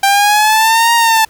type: linear two-way sweep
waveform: sawtooth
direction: up then down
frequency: 785 to 938 to 877 Hz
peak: -4 dBFS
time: 0.03-1.25 s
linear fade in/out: 5 ms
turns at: 0.94 s
effects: pink hiss -47 dBFS RMS until 1.29 s